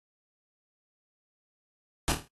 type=noise with echo; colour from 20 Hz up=pink; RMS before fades=-26 dBFS; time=2.08-2.12 s; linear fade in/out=0 ms; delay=26 ms; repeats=6; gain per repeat=-6 dB; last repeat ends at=2.276 s; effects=AAC 32 kbps